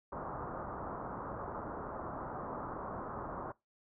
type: low-pass noise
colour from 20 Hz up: white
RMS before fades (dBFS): -42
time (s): 0.12-3.52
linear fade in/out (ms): 5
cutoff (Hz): 1300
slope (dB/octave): 48
effects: noise-tail reverb RT60 0.2 s tail -21 dB re dry